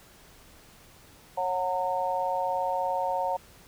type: harmonic tone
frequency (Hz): 182.9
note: F#3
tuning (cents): -20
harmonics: 3 / 4 / 5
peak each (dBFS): -31 / -30 / -29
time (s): 1.37-3.37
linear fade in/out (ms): 10
effects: pink hiss -54 dBFS RMS until 3.67 s